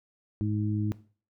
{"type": "harmonic tone", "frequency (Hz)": 105.6, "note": "G#2", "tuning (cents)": 29, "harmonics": [1, 2, 3], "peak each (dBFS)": [-28, -31, -33], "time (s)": [0.41, 0.92], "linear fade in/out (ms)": 0, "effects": ["noise-tail reverb RT60 0.4 s tail -17 dB re dry"]}